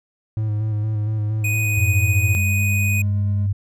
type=tone with vibrato; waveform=triangle; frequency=107.1 Hz; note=A2; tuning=46 cents flat; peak=-17 dBFS; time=0.37-2.35 s; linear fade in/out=0 ms; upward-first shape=square; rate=4.3 Hz; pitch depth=27 cents each way
type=tone; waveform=square; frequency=2489 Hz; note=D#7; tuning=in tune; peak=-22 dBFS; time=1.44-3.02 s; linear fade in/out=5 ms
type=tone with pitch glide; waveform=sine; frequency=92.5 to 99.14 Hz; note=F#2 to G2; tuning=0 to +20 cents; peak=-17 dBFS; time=1.77-3.53 s; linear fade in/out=10 ms; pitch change=+120 cents; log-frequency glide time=2.39-2.61 s
type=tone with tremolo; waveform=triangle; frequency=207.9 Hz; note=G#3; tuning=2 cents sharp; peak=-27 dBFS; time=2.36-3.47 s; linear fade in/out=10 ms; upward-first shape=triangle; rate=8.8 Hz; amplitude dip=30%
effects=none